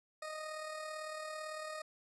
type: tone with amplitude modulation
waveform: 20% pulse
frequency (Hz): 620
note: D#5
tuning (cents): -6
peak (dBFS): -35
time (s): 0.22-1.82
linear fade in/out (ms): 5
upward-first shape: sine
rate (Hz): 37.9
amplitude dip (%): 40
effects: resampled to 24000 Hz